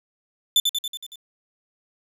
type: tone with echo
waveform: 40% pulse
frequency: 3520 Hz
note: A7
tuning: in tune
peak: -13 dBFS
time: 0.56-0.6 s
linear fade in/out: 2 ms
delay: 93 ms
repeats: 6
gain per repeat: -4 dB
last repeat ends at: 1.158 s
effects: 9-bit